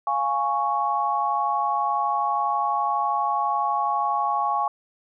sine chord, Db major, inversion first, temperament equal, 698.5 / 830.6 / 1108.7 Hz, F5 / Ab5 / Db6, 0 / 0 / 0 cents, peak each -29 / -24 / -24 dBFS, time 0.07-4.68 s, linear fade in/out 2 ms, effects none

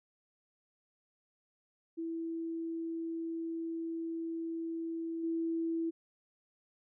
sine tone with level steps, 329.6 Hz, E4, in tune, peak -35 / -31 dBFS, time 1.97-5.91 s, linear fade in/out 20 ms, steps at 5.23 s, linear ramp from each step 10 ms, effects none

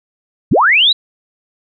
sine linear sweep, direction up, 66.8 to 4038 Hz, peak -7 dBFS, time 0.51-0.93 s, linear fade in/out 10 ms, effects none

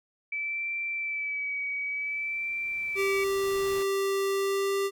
sine tone with vibrato, 2306 Hz, D7, 32 cents flat, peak -29 dBFS, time 0.32-3.24 s, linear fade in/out 5 ms, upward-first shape sine, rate 0.55 Hz, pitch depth 31 cents each way
pink noise with exponential growth, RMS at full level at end -42 dBFS, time 1.07-3.83 s, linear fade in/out 5 ms, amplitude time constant 600 ms
square tone with pitch glide, 392 to 394.7 Hz, G4 to G4, 0 to +12 cents, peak -26 dBFS, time 2.95-4.91 s, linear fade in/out 50 ms, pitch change +12 cents, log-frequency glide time 4.3-4.79 s
effects none

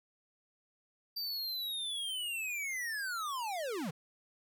square linear sweep, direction down, 4693 to 135.9 Hz, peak -36 dBFS, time 1.16-3.91 s, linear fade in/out 10 ms, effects none

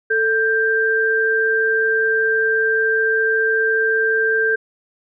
sine tone pair together, 443 / 1578.7 Hz, A4 / G6, +12 / +12 cents, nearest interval octave + minor seventh, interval 2200 cents, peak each -19 / -16 dBFS, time 0.1-4.56 s, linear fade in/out 10 ms, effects none

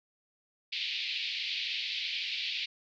pink band-pass noise, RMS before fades -35 dBFS, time 0.72-2.66 s, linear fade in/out 10 ms, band 2300 to 4500 Hz, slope 48 dB/octave, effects none

